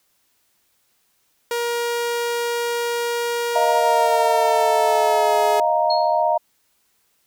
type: tone with pitch glide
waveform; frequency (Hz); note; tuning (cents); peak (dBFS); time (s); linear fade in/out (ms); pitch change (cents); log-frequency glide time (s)
sawtooth; 473.6 to 421.9; A#4 to G#4; +27 to +27; -17; 1.51-5.6; 2; -200; 3.73-5.37
type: chord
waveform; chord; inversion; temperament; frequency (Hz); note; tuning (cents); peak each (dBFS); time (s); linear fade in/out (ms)
sine; Eb suspended second; none; equal; 622.3 / 698.5 / 932.3; Eb5 / F5 / Bb5; 0 / 0 / 0; -20; 3.55-6.38; 10
type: tone with exponential decay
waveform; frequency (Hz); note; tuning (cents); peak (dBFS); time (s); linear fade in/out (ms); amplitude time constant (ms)
sine; 4300; C8; +47; -20; 5.9-6.22; 5; 68
effects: white hiss -65 dBFS RMS until 7.26 s